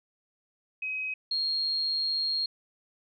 sine tone pair in turn, 2533 / 4251 Hz, D#7 / C8, +30 / +27 cents, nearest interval major sixth, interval 897 cents, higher second, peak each -30 / -26 dBFS, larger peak second, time 0.82-1.14 / 1.31-2.46 s, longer second, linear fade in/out 5 ms, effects none

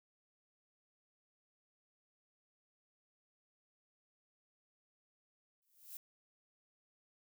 violet noise with exponential growth, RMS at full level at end -45 dBFS, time 5.62-5.97 s, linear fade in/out 2 ms, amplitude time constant 74 ms, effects none

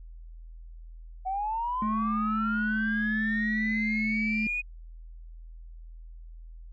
sine linear sweep, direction up, 740 to 2489 Hz, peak -27 dBFS, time 1.25-4.62 s, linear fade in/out 20 ms
sine tone, 216.6 Hz, A3, 27 cents flat, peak -26 dBFS, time 1.82-4.47 s, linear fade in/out 2 ms
effects tanh soft clip ceiling -20 dBFS + added 41 Hz sine -42 dBFS peak until 6.72 s

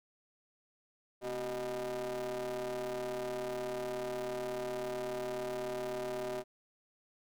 40% pulse ring-modulated tone, 120.2 Hz, B2, 46 cents flat, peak -32 dBFS, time 1.21-6.44 s, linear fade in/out 50 ms, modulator 499 Hz, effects none

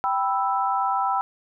sine chord, E minor, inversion first, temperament equal, 784 / 987.8 / 1318.5 Hz, G5 / B5 / E6, 0 / 0 / 0 cents, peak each -24 / -25 / -26 dBFS, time 0.04-1.21 s, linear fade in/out 0 ms, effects none

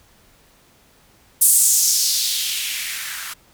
violet noise with band-pass filter sweep, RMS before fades -19 dBFS, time 1.41-3.34 s, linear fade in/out 10 ms, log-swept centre 9700 to 1300 Hz, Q 2.4, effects pink hiss -54 dBFS RMS until 3.53 s

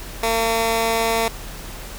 15% pulse tone with high-pass filter, 227 Hz, A#3, 46 cents flat, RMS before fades -20 dBFS, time 0.23-1.28 s, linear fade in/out 2 ms, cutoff 460 Hz, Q 0.65, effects added 40 Hz sine -35 dBFS peak until 1.98 s + pink hiss -36 dBFS RMS until 1.98 s

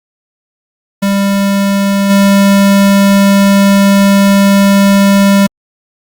square tone with level steps, 198.3 Hz, G3, 20 cents sharp, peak -9 / -5 dBFS, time 1.02-5.47 s, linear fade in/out 10 ms, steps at 2.09 s, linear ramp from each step 20 ms, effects Opus 48 kbps

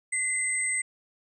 sine tone pair together, 2052 / 8208 Hz, C7 / C9, -34 / -34 cents, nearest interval 2 octaves, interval 2400 cents, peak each -28 dBFS, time 0.12-0.82 s, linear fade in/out 10 ms, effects none

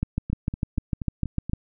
two click trains, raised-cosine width 5 ms, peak -18 / -11 dBFS, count 6 / 11, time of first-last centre 0.3-1.496 / 0.03-1.534 s, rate 4.18 / 6.65 Hz, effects none

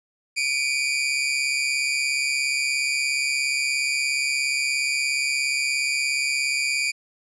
sawtooth tone pair together, 2304 / 2441 Hz, D7 / D#7, -34 / -34 cents, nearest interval minor second, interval 100 cents, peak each -21 dBFS, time 0.36-6.92 s, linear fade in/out 20 ms, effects resampled to 22050 Hz

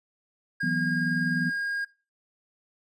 triangle tone, 1625 Hz, G#6, 38 cents flat, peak -25 dBFS, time 0.6-1.85 s, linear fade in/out 10 ms
sine chord, E suspended second, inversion none, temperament equal, 164.81 / 185 / 246.9 Hz, E3 / F#3 / B3, 0 / 0 / 0 cents, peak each -30 dBFS, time 0.63-1.5 s, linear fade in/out 5 ms
effects noise-tail reverb RT60 0.3 s tail -19 dB re dry + resampled to 24000 Hz

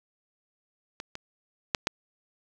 clicks, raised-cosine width 0.2 ms, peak -19 / -20 / -6 / -7 dBFS, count 4, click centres 1.001 / 1.154 / 1.748 / 1.871 s, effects none

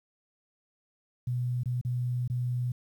sine tone with dropouts, 123.47 Hz, B2, in tune, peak -27 dBFS, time 1.27-2.72 s, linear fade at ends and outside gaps 5 ms, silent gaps 1.635-1.657 / 1.813-1.849 / 2.278-2.299 s, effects 10-bit

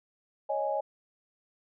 sine chord, C# suspended second, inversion none, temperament equal, 554.4 / 622.3 / 830.6 Hz, C#5 / D#5 / G#5, 0 / 0 / 0 cents, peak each -32 dBFS, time 0.49-0.81 s, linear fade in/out 10 ms, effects none

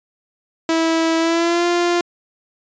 sawtooth tone with pitch glide, 326.6 to 348 Hz, E4 to F4, -16 to -6 cents, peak -11 dBFS, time 0.69-2.01 s, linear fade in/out 2 ms, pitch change +110 cents, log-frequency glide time 1.18-1.66 s, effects resampled to 16000 Hz

